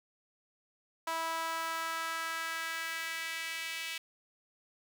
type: tone with high-pass filter sweep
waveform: sawtooth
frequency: 327.2 Hz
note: E4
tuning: 13 cents flat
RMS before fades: -37 dBFS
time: 1.07-3.98 s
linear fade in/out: 5 ms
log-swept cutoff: 940 to 2500 Hz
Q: 2.3
effects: none